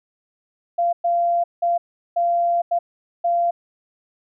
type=tone bursts at uneven times; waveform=sine; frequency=690 Hz; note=F5; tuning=21 cents flat; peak=-16 dBFS; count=6; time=0.78-0.93 / 1.04-1.44 / 1.62-1.78 / 2.16-2.62 / 2.71-2.79 / 3.24-3.51 s; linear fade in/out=10 ms; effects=none